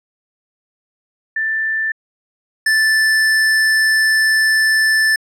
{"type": "tone pair in turn", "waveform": ["sine", "square"], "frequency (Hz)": [1771, 1757.8], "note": ["A6", "A6"], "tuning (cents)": [11, -2], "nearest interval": "unison", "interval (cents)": 13, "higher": "first", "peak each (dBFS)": [-16, -12], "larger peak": "second", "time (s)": [[1.36, 1.92], [2.66, 5.16]], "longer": "second", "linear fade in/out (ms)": 5, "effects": ["low-pass 10000 Hz 12 dB/octave"]}